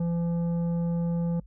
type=tone with tanh clipping; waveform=triangle; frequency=170 Hz; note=F3; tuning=46 cents flat; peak=-26 dBFS; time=0-1.4 s; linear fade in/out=5 ms; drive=13 dB; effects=noise-tail reverb RT60 0.1 s tail -26 dB re dry + added 50 Hz sine -47 dBFS peak until 1.46 s